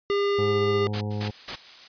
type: tone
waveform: square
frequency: 403 Hz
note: G4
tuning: 48 cents sharp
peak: -22 dBFS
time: 0.1-0.87 s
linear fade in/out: 0 ms
type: harmonic tone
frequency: 104.6 Hz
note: G#2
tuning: 13 cents sharp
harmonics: 1 / 2 / 3 / 4 / 5 / 7 / 8 / 9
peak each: -28 / -33 / -42 / -38 / -40 / -45 / -45 / -51 dBFS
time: 0.38-1.31 s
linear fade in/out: 10 ms
type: noise bursts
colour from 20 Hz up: white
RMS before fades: -30 dBFS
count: 3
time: 0.93-1.559 s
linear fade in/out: 10 ms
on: 83 ms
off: 190 ms
type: noise with tremolo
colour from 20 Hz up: blue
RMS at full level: -38 dBFS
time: 1.1-1.88 s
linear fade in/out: 10 ms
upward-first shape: triangle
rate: 7.1 Hz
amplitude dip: 25%
effects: resampled to 11025 Hz